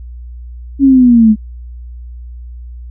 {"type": "linear sweep", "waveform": "sine", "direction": "down", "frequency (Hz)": [279.7, 210], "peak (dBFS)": -3, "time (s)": [0.79, 1.36], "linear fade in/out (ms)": 50, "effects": ["added 60 Hz sine -26 dBFS peak until 2.9 s"]}